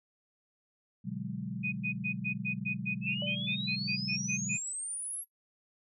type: chord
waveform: sine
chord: G# half-diminished seventh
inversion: first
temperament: equal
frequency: 123.47 / 146.83 / 185 / 207.7 Hz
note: B2 / D3 / F#3 / G#3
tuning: 0 / 0 / 0 / 0 cents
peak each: -42 / -42 / -38 / -40 dBFS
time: 1.04-4.57 s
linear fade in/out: 20 ms
type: tone bursts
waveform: sine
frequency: 2489 Hz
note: D#7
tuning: in tune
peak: -31 dBFS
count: 15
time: 1.63-4.58 s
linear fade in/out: 20 ms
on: 94 ms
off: 110 ms
type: exponential sweep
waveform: sine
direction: up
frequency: 2563 to 11460 Hz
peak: -35 dBFS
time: 3.01-5.25 s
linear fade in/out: 50 ms
type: tone with exponential decay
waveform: sine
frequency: 587.3 Hz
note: D5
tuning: in tune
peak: -36 dBFS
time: 3.22-3.66 s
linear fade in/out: 1 ms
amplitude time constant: 94 ms
effects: noise-tail reverb RT60 0.1 s tail -18 dB re dry